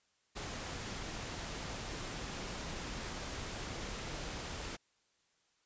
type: noise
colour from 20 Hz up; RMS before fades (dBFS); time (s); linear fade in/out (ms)
pink; -42; 0.35-4.77; 20
effects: white hiss -75 dBFS RMS until 5.65 s + resampled to 16000 Hz

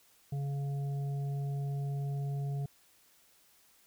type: harmonic tone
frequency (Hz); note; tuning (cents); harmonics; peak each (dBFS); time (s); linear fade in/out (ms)
140.3; C#3; +21; 1 / 3 / 5; -32 / -49 / -50; 0.32-2.66; 5
effects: white hiss -65 dBFS RMS until 3.86 s

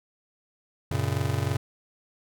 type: chord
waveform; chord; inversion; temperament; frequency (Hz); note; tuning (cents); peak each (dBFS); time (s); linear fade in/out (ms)
square; F# major; none; just; 92.5 / 115.62 / 138.75; F#2 / A#2 / C#3; 0 / -14 / +2; -30; 0.91-1.57; 5
effects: none

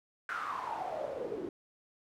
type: noise with band-pass filter sweep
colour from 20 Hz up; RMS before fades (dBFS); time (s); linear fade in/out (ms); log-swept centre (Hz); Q
pink; -38; 0.29-1.49; 2; 1500 to 340; 7.5
effects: none

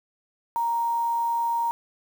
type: tone with quantisation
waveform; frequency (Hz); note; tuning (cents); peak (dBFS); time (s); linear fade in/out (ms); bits
sine; 932.3; A#5; 0; -22; 0.56-1.71; 0; 7
effects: none

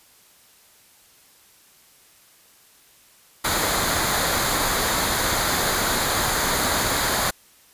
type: noise with comb filter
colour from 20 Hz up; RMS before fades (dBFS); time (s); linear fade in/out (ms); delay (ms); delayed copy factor
pink; -22; 3.44-7.31; 10; 0.36; -0.55
effects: white hiss -54 dBFS RMS until 7.73 s + resampled to 32000 Hz

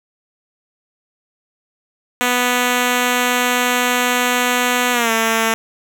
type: tone with pitch glide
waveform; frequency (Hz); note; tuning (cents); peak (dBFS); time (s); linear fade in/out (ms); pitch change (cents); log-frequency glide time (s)
5% pulse; 246.9 to 225.1; B3 to A3; 0 to +40; -3; 2.21-5.54; 0; -160; 4.92-5.11
effects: none

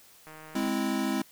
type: click train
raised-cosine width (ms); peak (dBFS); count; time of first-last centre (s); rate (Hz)
0.5; -32; 66; 0.27-0.687; 156
type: chord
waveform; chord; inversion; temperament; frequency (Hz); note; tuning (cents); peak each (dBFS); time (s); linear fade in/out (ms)
square; Ab augmented; none; equal; 207.7 / 261.6 / 329.6; Ab3 / C4 / E4; 0 / 0 / 0; -32 / -31 / -33; 0.55-1.22; 5
effects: white hiss -56 dBFS RMS until 1.31 s

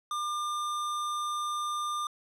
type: tone with hard clipping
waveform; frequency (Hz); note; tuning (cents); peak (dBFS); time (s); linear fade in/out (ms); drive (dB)
sine; 1200; D6; +37; -32; 0.11-2.07; 2; 16
effects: low-pass 12000 Hz 12 dB/octave

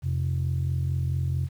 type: tone pair together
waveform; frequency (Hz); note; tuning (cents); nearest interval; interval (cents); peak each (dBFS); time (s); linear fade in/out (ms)
sine; 87.31 / 131.8; F2 / C3; 0 / +13; perfect fifth; 713; -25; 0.02-1.49; 50
effects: tanh soft clip ceiling -19 dBFS + 9-bit

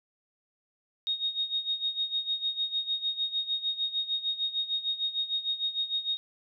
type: tone with tremolo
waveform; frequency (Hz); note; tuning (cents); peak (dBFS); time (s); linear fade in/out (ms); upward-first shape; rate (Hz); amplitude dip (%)
sine; 3729; A#7; 0; -25; 1.07-6.17; 0; sine; 6.6; 80
effects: none

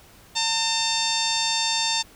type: harmonic tone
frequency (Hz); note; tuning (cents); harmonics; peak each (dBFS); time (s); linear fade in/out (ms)
900; A5; +39; 1 / 2 / 3 / 4 / 5 / 6 / 7 / 8 / 9; -29 / -36 / -31 / -26 / -28 / -30 / -33 / -33 / -35; 0.35-2.03; 20
effects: pink hiss -51 dBFS RMS until 2.15 s

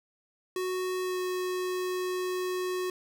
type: tone with pitch glide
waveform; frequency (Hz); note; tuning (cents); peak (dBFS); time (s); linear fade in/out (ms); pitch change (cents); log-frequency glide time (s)
square; 369.1 to 366.3; F#4 to F#4; -4 to -17; -30; 0.56-2.9; 2; -13; 1.02-1.18
effects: none

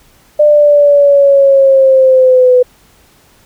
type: linear sweep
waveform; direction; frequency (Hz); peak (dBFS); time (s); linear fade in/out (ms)
sine; down; 599 to 497.1; -3; 0.39-2.63; 10
effects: pink hiss -47 dBFS RMS until 3.45 s

